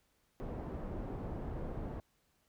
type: low-pass noise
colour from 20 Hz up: pink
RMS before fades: -41 dBFS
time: 0.4-2 s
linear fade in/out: 0 ms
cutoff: 650 Hz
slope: 12 dB/octave
effects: pink hiss -75 dBFS RMS until 2.48 s